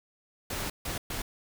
pink noise bursts at uneven times, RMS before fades -34 dBFS, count 3, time 0.5-0.7 / 0.85-0.98 / 1.1-1.22 s, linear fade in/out 5 ms, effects none

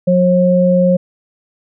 sine tone pair together, 181.02 / 539 Hz, F#3 / C#5, -38 / -49 cents, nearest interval octave + perfect fifth, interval 1889 cents, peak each -11 dBFS, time 0.07-0.97 s, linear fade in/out 10 ms, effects none

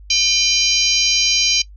harmonic tone with a mistuned harmonic, 801 Hz, G5, 37 cents sharp, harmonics 3 / 4 / 5 / 6 / 7 / 8, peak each -21 / -21 / -21 / -18 / -20 / -22 dBFS, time 0.1-1.62 s, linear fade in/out 5 ms, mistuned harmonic 4, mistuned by -68 cents, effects noise-tail reverb RT60 0.1 s tail -20 dB re dry + added 50 Hz sine -37 dBFS peak until 1.76 s

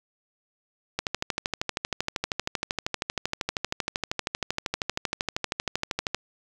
click train, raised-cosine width 0.2 ms, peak -9 dBFS, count 67, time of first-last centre 0.99-6.146 s, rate 12.8 Hz, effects 7-bit

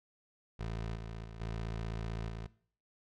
20% pulse tone with level steps, 55.7 Hz, A1, 22 cents sharp, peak -32 / -37 / -41 / -32 / -36 dBFS, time 0.59-2.47 s, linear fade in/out 10 ms, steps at 0.95 / 1.24 / 1.4 / 2.29 s, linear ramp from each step 5 ms, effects noise-tail reverb RT60 0.5 s tail -19 dB re dry + low-pass 5000 Hz 12 dB/octave

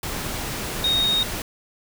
sine tone in noise, 3729 Hz, A#7, in tune, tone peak -18 dBFS, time 0.84-1.23 s, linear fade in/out 2 ms, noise pink, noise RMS -29 dBFS, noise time 0.03-1.42 s, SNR +8 dB, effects none

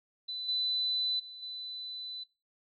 sine tone with level steps, 4000 Hz, B7, 21 cents sharp, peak -35 / -28 / -44 / -38 dBFS, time 0.28-2.24 s, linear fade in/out 10 ms, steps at 0.48 / 1.19 / 1.42 s, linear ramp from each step 10 ms, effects noise-tail reverb RT60 0.3 s tail -21 dB re dry

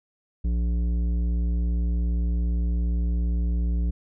triangle tone with tanh clipping, 58.7 Hz, A#1, 13 cents sharp, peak -23 dBFS, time 0.44-3.91 s, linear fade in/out 10 ms, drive 15 dB, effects none

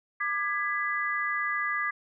sine chord, G# diminished, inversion second, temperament just, 1196.1 / 1661.2 / 1993.5 Hz, D6 / G#6 / B6, +31 / 0 / +16 cents, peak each -31 dBFS, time 0.2-1.91 s, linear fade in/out 10 ms, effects none

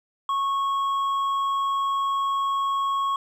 sine tone with hard clipping, 1100 Hz, C#6, 14 cents flat, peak -23 dBFS, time 0.29-3.16 s, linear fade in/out 2 ms, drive 4 dB, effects none

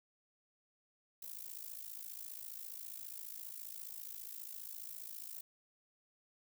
violet noise with amplitude modulation, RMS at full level -44 dBFS, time 1.22-5.41 s, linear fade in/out 5 ms, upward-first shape sine, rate 54.8 Hz, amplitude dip 85%, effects none

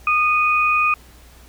sine tone pair together, 1226.5 / 2483 Hz, D#6 / D#7, -25 / -4 cents, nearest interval octave, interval 1221 cents, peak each -17 dBFS, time 0.07-0.94 s, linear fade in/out 2 ms, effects added 60 Hz sine -45 dBFS peak until 1.48 s + pink hiss -49 dBFS RMS until 1.48 s

